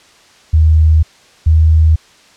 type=tone pair in turn; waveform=sine; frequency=78.8 / 79.35 Hz; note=D#2 / D#2; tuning=+23 / +35 cents; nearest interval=unison; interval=12 cents; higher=second; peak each=-5 dBFS; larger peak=neither; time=0.53-1.03 / 1.46-1.96 s; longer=neither; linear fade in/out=10 ms; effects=white hiss -45 dBFS RMS until 2.36 s + low-pass 6000 Hz 12 dB/octave

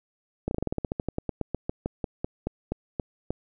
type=slowing click train; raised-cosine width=2 ms; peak=-14 dBFS; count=24; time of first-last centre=0.48-3.306 s; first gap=31 ms; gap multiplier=1.11; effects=none

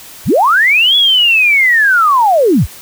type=linear two-way sweep; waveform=sine; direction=up then down; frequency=36.71 to 3414 to 36.71 Hz; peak=-6 dBFS; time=0.25-2.67 s; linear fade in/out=50 ms; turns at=0.96 s; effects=white hiss -34 dBFS RMS until 2.81 s

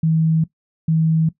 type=tone pair in turn; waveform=sine; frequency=160.6 / 160.6 Hz; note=E3 / E3; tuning=-45 / -45 cents; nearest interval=unison; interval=0 cents; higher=neither; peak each=-13 dBFS; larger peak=neither; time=0.03-0.44 / 0.88-1.29 s; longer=neither; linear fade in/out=5 ms; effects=noise-tail reverb RT60 0.1 s tail -17 dB re dry

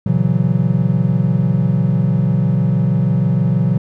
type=chord; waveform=triangle; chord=F# dominant seventh; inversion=first; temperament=equal with one note detuned; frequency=118.58 / 138.59 / 164.81 / 185 Hz; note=A#2 / C#3 / E3 / F#3; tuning=+30 / 0 / 0 / 0 cents; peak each=-16 dBFS; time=0.06-3.78 s; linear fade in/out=5 ms; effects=none

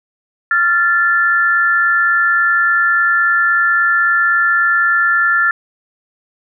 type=tone pair together; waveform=sine; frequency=1381.8 / 1752 Hz; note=F6 / A6; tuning=-19 / -8 cents; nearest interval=major third; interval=411 cents; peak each=-13 dBFS; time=0.51-5.51 s; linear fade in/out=2 ms; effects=none

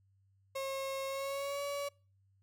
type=tone with pitch glide; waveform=35% pulse; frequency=540 to 567.5 Hz; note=C#5 to C#5; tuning=-45 to +41 cents; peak=-34 dBFS; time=0.55-1.89 s; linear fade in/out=10 ms; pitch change=+86 cents; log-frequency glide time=1.07-1.62 s; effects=noise-tail reverb RT60 0.4 s tail -26 dB re dry + added 97 Hz sine -67 dBFS peak until 2.42 s

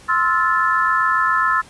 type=chord; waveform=sine; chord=F major seventh; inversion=second; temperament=just; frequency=1047.7 / 1309.6 / 1396.9 / 1746.1 Hz; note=C6 / E6 / F6 / A6; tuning=+2 / -12 / 0 / -14 cents; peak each=-20 / -18 / -24 / -20 dBFS; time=0.08-1.62 s; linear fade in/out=20 ms; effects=pink hiss -45 dBFS RMS until 1.69 s + resampled to 24000 Hz

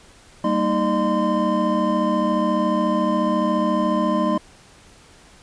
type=tone cluster; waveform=triangle; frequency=196.4 / 230.6 / 311.5 / 606 / 1033 Hz; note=G3 / A#3 / D#4 / D#5 / C6; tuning=+4 / -19 / +2 / -46 / -22 cents; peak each=-22 dBFS; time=0.44-4.38 s; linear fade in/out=5 ms; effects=pink hiss -49 dBFS RMS until 5.42 s + resampled to 22050 Hz

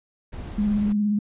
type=noise; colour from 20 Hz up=brown; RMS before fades=-34 dBFS; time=0.32-0.93 s; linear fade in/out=10 ms
type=tone with vibrato; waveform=sine; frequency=207.7 Hz; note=G#3; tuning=in tune; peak=-19 dBFS; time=0.58-1.19 s; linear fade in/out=5 ms; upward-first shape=triangle; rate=17 Hz; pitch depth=37 cents each way
effects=resampled to 8000 Hz

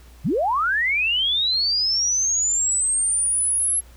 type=linear sweep; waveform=sine; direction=up; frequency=99.4 to 11175 Hz; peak=-18 dBFS; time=0.24-3.81 s; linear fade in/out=20 ms; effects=added 60 Hz sine -44 dBFS peak until 3.96 s + pink hiss -53 dBFS RMS until 3.96 s

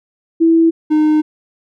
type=tone pair in turn; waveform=sine / triangle; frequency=328.8 / 306.6 Hz; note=E4 / D#4; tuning=-4 / -25 cents; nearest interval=minor second; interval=121 cents; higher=first; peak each=-7 dBFS; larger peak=neither; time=0.4-0.71 / 0.9-1.22 s; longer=second; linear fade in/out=20 ms; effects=none

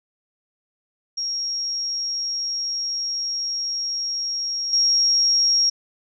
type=tone with level steps; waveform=sine; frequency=5588 Hz; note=F8; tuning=in tune; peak=-23 / -15 dBFS; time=1.17-5.7 s; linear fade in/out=10 ms; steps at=4.73 s; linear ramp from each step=2 ms; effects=none

